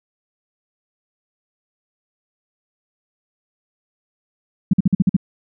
sine tone bursts, 188.4 Hz, F#3, 32 cents sharp, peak -9 dBFS, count 7, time 4.71-5.166 s, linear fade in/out 5 ms, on 24 ms, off 48 ms, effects none

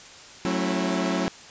sawtooth chord, F# minor seventh, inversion none, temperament equal with one note detuned, 185 / 220 / 270.7 / 329.6 Hz, F#3 / A3 / C#4 / E4, 0 / 0 / -41 / 0 cents, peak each -23 / -27 / -25 / -26 dBFS, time 0.45-1.28 s, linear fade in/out 0 ms, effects white hiss -45 dBFS RMS until 1.5 s + resampled to 16000 Hz

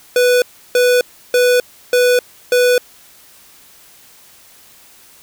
square tone bursts, 493.9 Hz, B4, in tune, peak -10 dBFS, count 5, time 0.16-2.78 s, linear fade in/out 2 ms, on 260 ms, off 330 ms, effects white hiss -45 dBFS RMS until 5.22 s

